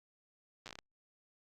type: slowing click train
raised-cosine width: 0.2 ms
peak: -29 dBFS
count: 8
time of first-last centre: 0.66-0.788 s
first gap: 8 ms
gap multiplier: 1.27
effects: Opus 48 kbps